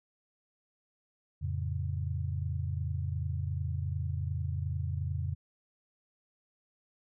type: chord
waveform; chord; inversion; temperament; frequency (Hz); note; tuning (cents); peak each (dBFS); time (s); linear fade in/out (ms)
sine; F augmented; none; equal; 87.31 / 110 / 138.59; F2 / A2 / C#3; 0 / 0 / 0; -33 / -38 / -36; 1.41-5.35; 20
effects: none